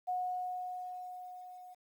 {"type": "tone with level ramp", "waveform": "sine", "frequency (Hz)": 729, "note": "F#5", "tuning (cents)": -26, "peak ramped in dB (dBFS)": [-31, -49], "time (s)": [0.07, 1.75], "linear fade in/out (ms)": 20, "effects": ["11-bit"]}